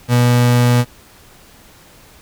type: tone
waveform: 35% pulse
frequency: 121.8 Hz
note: B2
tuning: 24 cents flat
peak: -8 dBFS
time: 0.08-0.85 s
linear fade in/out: 50 ms
effects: pink hiss -45 dBFS RMS until 2.21 s